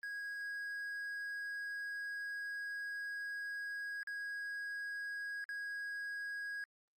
triangle tone with dropouts, 1648 Hz, G#6, 14 cents flat, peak -38 dBFS, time 0.03-6.64 s, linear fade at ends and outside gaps 1 ms, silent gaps 4.031-4.072 / 5.442-5.49 s, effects Opus 32 kbps

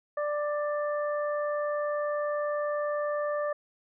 harmonic tone, 590 Hz, D5, 8 cents sharp, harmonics 1 / 2 / 3, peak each -28 / -35 / -40 dBFS, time 0.17-3.53 s, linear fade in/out 5 ms, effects none

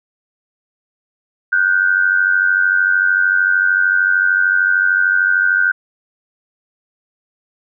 sine tone pair together, 1448 / 1541.3 Hz, F#6 / G6, -38 / -30 cents, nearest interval minor second, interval 108 cents, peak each -14 dBFS, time 1.52-5.72 s, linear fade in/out 10 ms, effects none

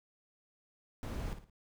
brown noise with echo, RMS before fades -39 dBFS, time 1.03-1.33 s, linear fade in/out 0 ms, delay 56 ms, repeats 3, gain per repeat -9 dB, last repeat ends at 1.498 s, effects none

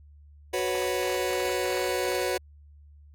sawtooth chord, F# suspended fourth, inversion none, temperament just, 370 / 493.3 / 555 Hz, F#4 / B4 / C#5, 0 / -2 / +2 cents, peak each -25 / -26 / -27 dBFS, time 0.53-2.38 s, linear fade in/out 10 ms, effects added 73 Hz sine -49 dBFS peak until 3.14 s + AAC 64 kbps

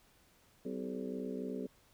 harmonic tone with a mistuned harmonic, 63.6 Hz, C2, 48 cents flat, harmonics 3 / 4 / 5 / 6 / 7 / 8 / 9, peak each -44 / -41 / -51 / -46 / -43 / -51 / -52 dBFS, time 0.65-1.67 s, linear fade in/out 5 ms, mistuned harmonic 7, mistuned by -66 cents, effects pink hiss -67 dBFS RMS until 1.93 s

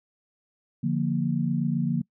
sine chord, Bb major, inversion first, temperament equal, 146.83 / 174.61 / 233.1 Hz, D3 / F3 / Bb3, 0 / 0 / 0 cents, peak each -27 dBFS, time 0.83-2.02 s, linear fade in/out 10 ms, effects noise-tail reverb RT60 0.1 s tail -25 dB re dry

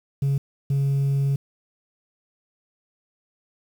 sine tone pair in turn, 138.59 / 138.59 Hz, C#3 / C#3, 0 / 0 cents, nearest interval unison, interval 0 cents, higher neither, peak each -16 dBFS, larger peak neither, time 0.22-0.38 / 0.7-1.36 s, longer second, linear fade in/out 5 ms, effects tanh soft clip ceiling -18 dBFS + 8-bit

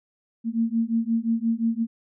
sine beating tone pair, 225.7 / 231.4 Hz, A3 / A#3, +44 / -13 cents, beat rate 5.7 Hz, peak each -24 dBFS, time 0.44-1.87 s, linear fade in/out 50 ms, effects none

